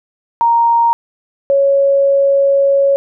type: tone pair in turn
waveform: sine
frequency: 932.3 / 554.3 Hz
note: A#5 / C#5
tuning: 0 / 0 cents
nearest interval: major sixth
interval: 900 cents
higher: first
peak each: -8 dBFS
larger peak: neither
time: 0.41-0.93 / 1.5-2.96 s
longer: second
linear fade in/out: 0 ms
effects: none